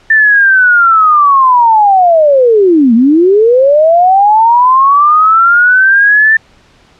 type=linear two-way sweep; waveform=sine; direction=down then up; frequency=1788 to 220 to 1788 Hz; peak=-3 dBFS; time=0.1-6.37 s; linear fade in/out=5 ms; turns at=2.94 s; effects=pink hiss -45 dBFS RMS until 6.99 s + low-pass 5000 Hz 12 dB/octave